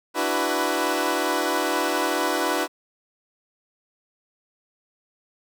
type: tone cluster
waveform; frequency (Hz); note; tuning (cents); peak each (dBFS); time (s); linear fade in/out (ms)
15% pulse; 294.9 / 331.9 / 374.4 / 495.7; D4 / E4 / F#4 / B4; +7 / +12 / +20 / +6; -21; 0.14-2.68; 50
effects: none